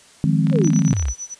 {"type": "chord", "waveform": "sine", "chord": "F minor seventh", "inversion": "third", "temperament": "equal", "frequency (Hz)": [155.56, 174.61, 207.7, 261.6], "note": ["Eb3", "F3", "Ab3", "C4"], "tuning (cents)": [0, 0, 0, 0], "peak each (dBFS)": [-17, -21, -21, -23], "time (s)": [0.24, 0.93], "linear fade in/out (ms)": 0}
{"type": "click train", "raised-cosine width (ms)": 0.3, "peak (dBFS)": -18, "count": 22, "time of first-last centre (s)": [0.47, 1.084], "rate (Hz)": 34.2}
{"type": "exponential sweep", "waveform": "sine", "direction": "down", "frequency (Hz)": [583, 51.91], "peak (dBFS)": -18, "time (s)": [0.51, 1.14], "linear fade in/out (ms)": 50}
{"type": "tone with tremolo", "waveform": "sine", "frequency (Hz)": 5950, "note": "F#8", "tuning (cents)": 9, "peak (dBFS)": -26, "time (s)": [0.63, 1.35], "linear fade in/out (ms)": 20, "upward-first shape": "sine", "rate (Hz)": 8.8, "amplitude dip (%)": 95}
{"effects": ["white hiss -49 dBFS RMS until 1.39 s", "resampled to 22050 Hz"]}